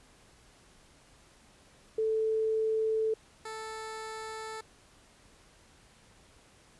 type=tone pair in turn; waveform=sine / 15% pulse; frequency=440 / 440 Hz; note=A4 / A4; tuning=0 / 0 cents; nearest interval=unison; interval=0 cents; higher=neither; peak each=-26 / -32 dBFS; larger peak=first; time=1.98-3.14 / 3.45-4.61 s; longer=neither; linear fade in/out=5 ms; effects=pink hiss -60 dBFS RMS until 6.79 s + resampled to 24000 Hz